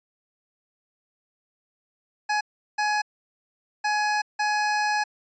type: tone bursts at uneven times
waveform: 25% pulse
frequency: 840 Hz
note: G#5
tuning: 19 cents sharp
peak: -18 dBFS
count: 4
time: 2.29-2.41 / 2.78-3.02 / 3.84-4.22 / 4.39-5.04 s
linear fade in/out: 10 ms
effects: resampled to 16000 Hz